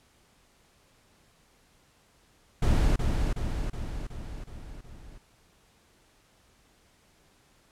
brown noise with echo, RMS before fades -22 dBFS, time 2.62-2.96 s, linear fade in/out 5 ms, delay 370 ms, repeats 6, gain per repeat -4 dB, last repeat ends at 5.18 s, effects pink hiss -63 dBFS RMS until 7.71 s + low-pass 11000 Hz 12 dB/octave

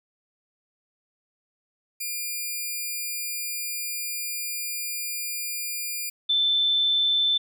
5% pulse / sine tone pair in turn, 2400 / 3534 Hz, D7 / A7, +37 / +7 cents, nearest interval perfect fifth, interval 670 cents, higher second, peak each -19 dBFS, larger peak neither, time 2-6.1 / 6.29-7.38 s, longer first, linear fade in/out 10 ms, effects none

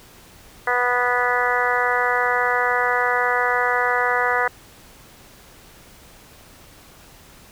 harmonic tone, 245.9 Hz, B3, 7 cents flat, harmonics 2 / 3 / 4 / 5 / 6 / 7 / 8, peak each -25 / -25 / -25 / -25 / -25 / -25 / -25 dBFS, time 0.67-4.48 s, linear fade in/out 5 ms, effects pink hiss -47 dBFS RMS until 7.51 s

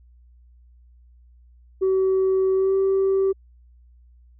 sine tone with pitch glide, 380 to 386.6 Hz, F#4 to G4, +46 to -24 cents, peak -15 dBFS, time 1.81-3.33 s, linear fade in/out 20 ms, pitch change +30 cents, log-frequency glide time 2.54-2.74 s, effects tanh soft clip ceiling -15 dBFS + added 60 Hz sine -49 dBFS peak until 4.39 s

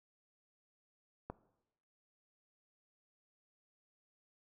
click, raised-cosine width 1 ms, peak -27 dBFS, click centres 1.3 s, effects noise-tail reverb RT60 0.9 s tail -18 dB re dry

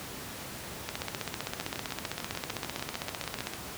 two click trains, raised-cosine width 0.2 ms, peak -15 / -18 dBFS, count 41 / 14, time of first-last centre 0.89-3.471 / 1.61-3.536 s, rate 15.5 / 6.75 Hz, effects pink hiss -41 dBFS RMS until 3.77 s + high-pass 80 Hz 12 dB/octave

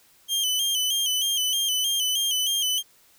sawtooth tone with vibrato, 3102 Hz, G7, 19 cents flat, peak -19 dBFS, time 0.28-2.83 s, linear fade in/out 50 ms, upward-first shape square, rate 3.2 Hz, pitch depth 55 cents each way, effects white hiss -58 dBFS RMS until 3.18 s

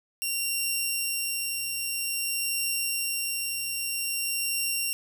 10% pulse tone with tremolo, 2761 Hz, F7, 20 cents flat, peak -17 dBFS, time 0.22-4.93 s, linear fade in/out 0 ms, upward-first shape triangle, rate 0.51 Hz, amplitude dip 35%, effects 8-bit

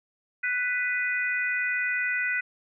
harmonic tone, 495.5 Hz, B4, 6 cents sharp, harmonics 3 / 4 / 5, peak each -28 / -28 / -32 dBFS, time 0.43-2.41 s, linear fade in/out 10 ms, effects none

